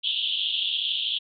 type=band-pass noise; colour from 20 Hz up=white; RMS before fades=-27 dBFS; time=0.03-1.19 s; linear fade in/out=20 ms; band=2900 to 3600 Hz; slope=96 dB/octave; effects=none